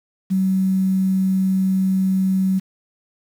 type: tone with quantisation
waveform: sine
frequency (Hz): 189.6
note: F#3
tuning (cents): +43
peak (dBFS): -15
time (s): 0.3-2.6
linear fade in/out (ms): 20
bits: 7
effects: none